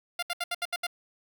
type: tone bursts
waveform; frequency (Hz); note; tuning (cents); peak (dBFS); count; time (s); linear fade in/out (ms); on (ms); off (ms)
10% pulse; 698.5; F5; 0; -20; 7; 0.19-0.868; 5; 36; 71
effects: none